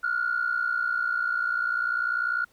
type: tone pair together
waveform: sine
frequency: 1396.9 / 1457.1 Hz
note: F6 / F#6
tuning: 0 / -27 cents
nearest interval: minor second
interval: 73 cents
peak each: -26 dBFS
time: 0.03-2.45 s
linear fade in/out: 10 ms
effects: tanh soft clip ceiling -17 dBFS + pink hiss -63 dBFS RMS until 2.52 s